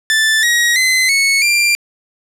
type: tone with pitch steps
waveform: sawtooth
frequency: 1760 / 1897.2 / 2045 / 2205 / 2377 Hz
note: A6 / A#6 / C7 / C#7 / D7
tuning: 0 / +30 / -40 / -10 / +20 cents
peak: -7 dBFS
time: 0.1-1.75 s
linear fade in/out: 0 ms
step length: 330 ms
effects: low-pass 11000 Hz 12 dB/octave